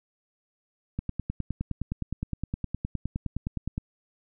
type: click train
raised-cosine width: 5 ms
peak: -17 dBFS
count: 28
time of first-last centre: 0.99-3.779 s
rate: 9.68 Hz
effects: none